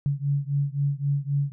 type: beating tone pair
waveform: sine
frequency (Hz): 140 / 143.8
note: C#3 / D3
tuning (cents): +18 / -36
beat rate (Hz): 3.8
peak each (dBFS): -25 / -26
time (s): 0.06-1.52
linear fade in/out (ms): 0
effects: none